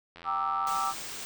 click train, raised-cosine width 0.3 ms, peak -30 dBFS, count 53, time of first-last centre 0.16-0.769 s, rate 85.4 Hz
sine chord, E half-diminished seventh, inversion first, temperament equal, 784 / 932.3 / 1174.7 / 1318.5 Hz, G5 / Bb5 / D6 / E6, 0 / 0 / 0 / 0 cents, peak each -33 / -37 / -31 / -31 dBFS, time 0.24-0.94 s, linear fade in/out 50 ms
white band-stop noise, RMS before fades -39 dBFS, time 0.67-1.25 s, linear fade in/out 0 ms, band 9500 to 15000 Hz, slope 96 dB/octave
effects none

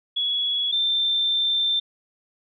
sine tone pair in turn, 3369 / 3569 Hz, G#7 / A7, +24 / +24 cents, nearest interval minor second, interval 100 cents, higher second, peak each -21 / -19 dBFS, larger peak second, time 0.16-0.72 / 0.72-1.8 s, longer second, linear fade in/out 10 ms, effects none

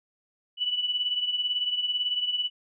sine beating tone pair, 2960 / 2978 Hz, F#7 / F#7, 0 / +11 cents, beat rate 18 Hz, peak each -26 / -32 dBFS, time 0.57-2.5 s, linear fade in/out 50 ms, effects none

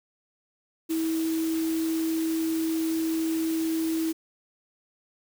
sine tone in noise, 323.4 Hz, E4, 33 cents flat, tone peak -24 dBFS, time 0.89-4.13 s, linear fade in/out 20 ms, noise white, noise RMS -39 dBFS, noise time 0.89-4.13 s, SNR +12 dB, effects none

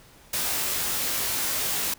white noise with comb filter, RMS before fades -27 dBFS, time 0.33-1.94 s, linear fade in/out 5 ms, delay 19 ms, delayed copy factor +0.7, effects pink hiss -53 dBFS RMS until 1.98 s

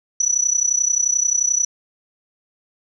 sine tone with amplitude modulation, 5920 Hz, F#8, in tune, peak -12 dBFS, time 0.2-1.65 s, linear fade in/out 5 ms, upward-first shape sine, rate 31.4 Hz, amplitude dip 85%, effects 9-bit

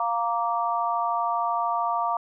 sine chord, Bb major, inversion second, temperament just, 699.2 / 932.3 / 1165.4 Hz, F5 / Bb5 / D6, +2 / 0 / -14 cents, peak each -27 dBFS, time 0-2.17 s, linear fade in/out 2 ms, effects none

